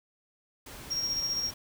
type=noise; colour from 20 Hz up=pink; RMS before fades=-45 dBFS; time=0.66-1.54 s; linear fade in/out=5 ms
type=tone with tremolo; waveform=triangle; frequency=5588 Hz; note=F8; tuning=in tune; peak=-26 dBFS; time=0.9-1.51 s; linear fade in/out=20 ms; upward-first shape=square; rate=15 Hz; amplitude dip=35%
effects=none